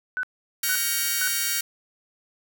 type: tone bursts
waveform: sine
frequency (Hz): 1499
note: F#6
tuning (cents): +22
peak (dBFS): -24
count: 3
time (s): 0.17-1.276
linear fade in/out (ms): 0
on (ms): 62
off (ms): 460
type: chord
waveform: 5% pulse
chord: G half-diminished seventh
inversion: third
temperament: just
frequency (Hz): 1411.2 / 1568 / 1881.6 / 2258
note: F6 / G6 / Bb6 / Db7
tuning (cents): +18 / 0 / +16 / +31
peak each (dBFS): -19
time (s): 0.63-1.61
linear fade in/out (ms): 5
effects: none